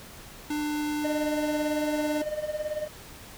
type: tone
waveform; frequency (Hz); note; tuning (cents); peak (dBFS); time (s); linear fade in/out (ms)
square; 298.4; D4; +28; -28; 0.5-2.22; 5
type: tone with tremolo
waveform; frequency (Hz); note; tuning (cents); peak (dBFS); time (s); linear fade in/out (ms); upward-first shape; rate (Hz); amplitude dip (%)
triangle; 608; D#5; -40; -24; 1.04-2.88; 10; sine; 18; 75
effects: pink hiss -46 dBFS RMS until 3.37 s